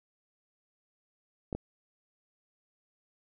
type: clicks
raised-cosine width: 2 ms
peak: -22 dBFS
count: 2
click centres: 1.528 / 1.55 s
effects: none